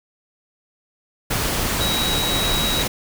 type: tone in noise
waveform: sine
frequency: 3844 Hz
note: B7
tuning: 48 cents flat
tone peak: -22 dBFS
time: 1.8-2.83 s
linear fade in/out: 10 ms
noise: pink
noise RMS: -22 dBFS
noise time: 1.3-2.88 s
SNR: -3 dB
effects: none